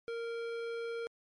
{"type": "tone with hard clipping", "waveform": "sine", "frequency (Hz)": 464, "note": "A#4", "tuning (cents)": -8, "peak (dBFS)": -38, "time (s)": [0.08, 1.07], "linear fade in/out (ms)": 0, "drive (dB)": 14, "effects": ["MP3 48 kbps"]}